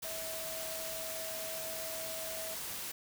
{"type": "tone in noise", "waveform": "sine", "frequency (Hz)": 646, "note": "E5", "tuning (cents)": -35, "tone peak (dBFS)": -43, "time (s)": [0.04, 2.55], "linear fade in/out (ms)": 10, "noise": "white", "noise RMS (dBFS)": -41, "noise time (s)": [0.02, 2.92], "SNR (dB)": -5, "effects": []}